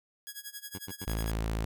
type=tone with tremolo; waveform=5% pulse; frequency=1661.2 Hz; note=G#6; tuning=in tune; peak=-27 dBFS; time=0.27-1.31 s; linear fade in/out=0 ms; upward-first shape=sine; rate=11 Hz; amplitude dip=90%
type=tone bursts; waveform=15% pulse; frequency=95.6 Hz; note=G2; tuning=43 cents flat; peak=-32 dBFS; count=3; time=0.74-1.051 s; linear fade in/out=10 ms; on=45 ms; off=88 ms
type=tone; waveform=sawtooth; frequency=55 Hz; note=A1; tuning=in tune; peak=-26 dBFS; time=1.07-1.65 s; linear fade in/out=5 ms
effects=none